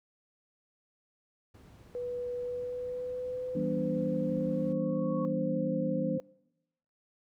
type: noise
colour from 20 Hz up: brown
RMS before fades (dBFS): -50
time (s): 1.54-4.73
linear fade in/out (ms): 5
type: tone with pitch glide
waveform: sine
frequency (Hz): 490.4 to 522.6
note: B4 to C5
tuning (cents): -12 to -2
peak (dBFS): -33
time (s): 1.95-6.2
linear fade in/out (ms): 0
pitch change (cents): +110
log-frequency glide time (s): 2.38-4.75
type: chord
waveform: sine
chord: E minor seventh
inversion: none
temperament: equal with one note detuned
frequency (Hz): 164.81 / 196 / 241.7 / 293.7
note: E3 / G3 / B3 / D4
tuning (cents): 0 / 0 / -37 / 0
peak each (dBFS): -35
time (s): 3.55-6.18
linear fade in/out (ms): 5
type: tone with exponential growth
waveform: sine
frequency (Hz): 1108.7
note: C#6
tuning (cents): 0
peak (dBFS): -37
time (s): 4.28-5.25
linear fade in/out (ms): 0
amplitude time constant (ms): 210
effects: noise-tail reverb RT60 0.9 s tail -24 dB re dry + high-pass 80 Hz 12 dB/octave